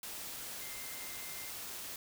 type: tone in noise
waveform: sine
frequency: 2093 Hz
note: C7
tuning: in tune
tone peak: -52 dBFS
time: 0.61-1.5 s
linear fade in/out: 2 ms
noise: white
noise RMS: -44 dBFS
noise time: 0.03-1.96 s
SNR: -11 dB
effects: none